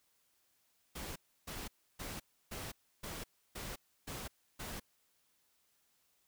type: noise bursts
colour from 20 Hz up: pink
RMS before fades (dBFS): -44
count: 8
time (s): 0.95-4.8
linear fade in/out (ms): 10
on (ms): 210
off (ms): 310
effects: white hiss -75 dBFS RMS until 6.27 s